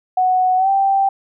sine tone with pitch glide, 740 to 782.6 Hz, F#5 to G5, 0 to -3 cents, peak -12 dBFS, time 0.17-1.09 s, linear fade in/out 5 ms, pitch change +97 cents, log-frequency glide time 0.57-0.69 s, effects none

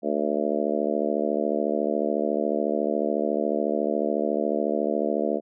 harmonic tone, 74 Hz, D2, 14 cents sharp, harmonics 3 / 4 / 5 / 6 / 7 / 8 / 9, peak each -30 / -30 / -30 / -30 / -30 / -30 / -30 dBFS, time 0.02-5.41 s, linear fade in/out 50 ms, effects none

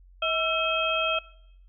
harmonic tone with a mistuned harmonic, 641 Hz, E5, 49 cents flat, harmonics 1 / 2 / 4 / 5, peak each -29 / -29 / -29 / -29 dBFS, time 0.22-1.19 s, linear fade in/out 5 ms, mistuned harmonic 2, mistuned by +79 cents, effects noise-tail reverb RT60 0.8 s tail -21 dB re dry + added 45 Hz sine -50 dBFS peak until 1.68 s

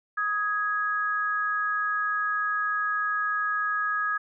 sine tone pair together, 1256.7 / 1660 Hz, D#6 / G#6, +17 / -1 cents, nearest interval perfect fourth, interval 482 cents, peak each -27 dBFS, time 0.17-4.18 s, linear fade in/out 10 ms, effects none

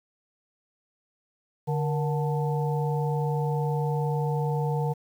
harmonic tone with a mistuned harmonic, 146.83 Hz, D3, in tune, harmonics 1 / 3 / 5 / 6, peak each -25 / -31 / -37 / -34 dBFS, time 1.67-4.94 s, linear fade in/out 20 ms, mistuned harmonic 3, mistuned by +110 cents, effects 9-bit

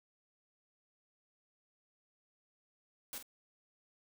white noise with echo, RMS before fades -43 dBFS, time 3.13-3.18 s, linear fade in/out 0 ms, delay 46 ms, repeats 1, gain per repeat -9 dB, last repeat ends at 3.226 s, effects none

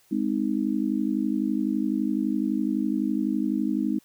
sine chord, Ab major, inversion none, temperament just, 207.7 / 259.6 / 311.5 Hz, Ab3 / C4 / Eb4, 0 / -13 / +2 cents, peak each -27 dBFS, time 0.11-3.99 s, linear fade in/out 10 ms, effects white hiss -61 dBFS RMS until 4.04 s

